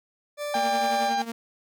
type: tone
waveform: 40% pulse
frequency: 587.3 Hz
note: D5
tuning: in tune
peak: -28 dBFS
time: 0.37-1.12 s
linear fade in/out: 50 ms
type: harmonic tone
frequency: 799 Hz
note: G5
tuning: 33 cents sharp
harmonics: 1 / 2 / 3 / 4 / 5 / 6 / 7 / 8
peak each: -23 / -35 / -42 / -43 / -38 / -42 / -51 / -44 dBFS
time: 0.54-1.22 s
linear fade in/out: 2 ms
type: tone with tremolo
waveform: sawtooth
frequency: 230.5 Hz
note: A#3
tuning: 19 cents flat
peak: -25 dBFS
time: 0.55-1.32 s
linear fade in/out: 2 ms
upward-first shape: triangle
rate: 11 Hz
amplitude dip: 80%
effects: none